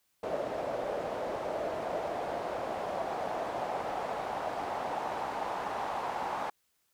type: noise with band-pass filter sweep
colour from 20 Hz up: pink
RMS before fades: -35 dBFS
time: 0.23-6.5 s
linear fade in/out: 5 ms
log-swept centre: 570 to 860 Hz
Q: 2.9
effects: white hiss -75 dBFS RMS until 6.93 s